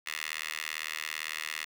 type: tone with high-pass filter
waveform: 10% pulse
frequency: 77.78 Hz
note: D#2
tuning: in tune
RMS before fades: -37 dBFS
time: 0.06-1.65 s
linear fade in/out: 10 ms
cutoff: 2100 Hz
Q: 2.1
effects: none